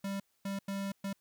square tone bursts at uneven times, 197 Hz, G3, 9 cents sharp, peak -35 dBFS, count 4, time 0.04-0.2 / 0.45-0.59 / 0.68-0.92 / 1.04-1.13 s, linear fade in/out 5 ms, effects white hiss -75 dBFS RMS until 1.2 s

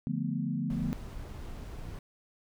sine chord, B half-diminished seventh, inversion first, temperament equal, 146.83 / 174.61 / 220 / 246.9 Hz, D3 / F3 / A3 / B3, 0 / 0 / 0 / 0 cents, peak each -35 dBFS, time 0.07-0.93 s, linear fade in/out 0 ms
brown noise, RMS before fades -41 dBFS, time 0.7-1.99 s, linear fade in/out 2 ms
effects none

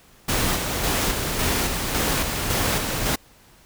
pink noise with tremolo, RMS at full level -22 dBFS, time 0.28-3.16 s, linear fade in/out 10 ms, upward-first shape square, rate 1.8 Hz, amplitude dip 35%, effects pink hiss -53 dBFS RMS until 3.65 s

